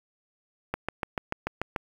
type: click train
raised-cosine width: 0.5 ms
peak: -13 dBFS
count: 8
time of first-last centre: 0.74-1.762 s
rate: 6.85 Hz
effects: 7-bit